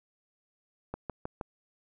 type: click train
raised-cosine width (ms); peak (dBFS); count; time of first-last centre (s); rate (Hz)
1; -21; 4; 0.94-1.412; 6.36
effects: none